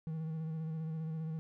triangle tone with vibrato, 159.5 Hz, D#3, 43 cents sharp, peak -34 dBFS, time 0.07-1.39 s, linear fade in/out 0 ms, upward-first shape square, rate 15 Hz, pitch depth 24 cents each way, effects none

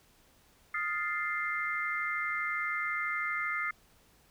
sine chord, F dominant seventh, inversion third, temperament equal, 1244.5 / 1396.9 / 1760 / 2093 Hz, Eb6 / F6 / A6 / C7, 0 / 0 / 0 / 0 cents, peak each -37 / -38 / -39 / -33 dBFS, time 0.74-3.71 s, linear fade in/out 5 ms, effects pink hiss -64 dBFS RMS until 4.3 s

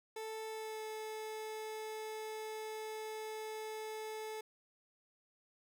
30% pulse tone with pitch glide, 440 to 434.9 Hz, A4 to A4, 0 to -20 cents, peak -39 dBFS, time 0.16-4.41 s, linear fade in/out 5 ms, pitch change -20 cents, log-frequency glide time 0.48-0.83 s, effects none

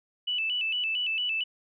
sine tone with vibrato, 2794 Hz, F7, in tune, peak -26 dBFS, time 0.27-1.44 s, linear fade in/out 10 ms, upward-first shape square, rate 4.4 Hz, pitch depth 100 cents each way, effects none

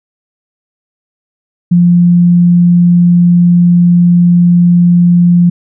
sine tone, 174.61 Hz, F3, in tune, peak -3 dBFS, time 1.71-5.5 s, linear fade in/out 10 ms, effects none

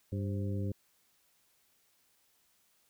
harmonic tone with a mistuned harmonic, 99 Hz, G2, 18 cents sharp, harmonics 1 / 2 / 3 / 4 / 5, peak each -33 / -39 / -43 / -45 / -47 dBFS, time 0.12-0.72 s, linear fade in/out 5 ms, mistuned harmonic 5, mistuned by +92 cents, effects white hiss -71 dBFS RMS until 2.89 s

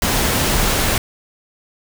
pink noise, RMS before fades -17 dBFS, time 0.02-0.98 s, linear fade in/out 2 ms, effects none

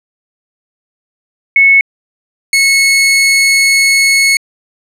sine / sawtooth tone pair in turn, 2200 / 2192 Hz, C#7 / C#7, -14 / -20 cents, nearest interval unison, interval 6 cents, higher first, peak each -3 dBFS, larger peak neither, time 1.56-1.81 / 2.53-4.37 s, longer second, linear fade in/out 2 ms, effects low-pass 12000 Hz 12 dB/octave

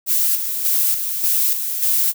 violet noise with tremolo, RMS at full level -17 dBFS, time 0.06-2.14 s, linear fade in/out 50 ms, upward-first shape square, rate 1.7 Hz, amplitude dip 50%, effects none

